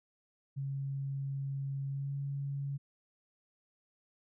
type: tone with pitch glide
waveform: sine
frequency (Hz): 137.5 to 139.74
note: C#3 to C#3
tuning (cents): -14 to +14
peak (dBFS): -34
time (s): 0.56-2.78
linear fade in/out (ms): 20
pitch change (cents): +28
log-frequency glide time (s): 1.88-2.13
effects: none